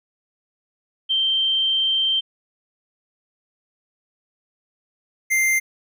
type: tone pair in turn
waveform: sine / square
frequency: 3136 / 2093 Hz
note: G7 / C7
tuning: 0 / 0 cents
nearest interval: perfect fifth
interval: 700 cents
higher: first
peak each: -17 / -17 dBFS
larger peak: neither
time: 1.09-2.21 / 5.3-5.6 s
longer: first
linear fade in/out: 20 ms
effects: none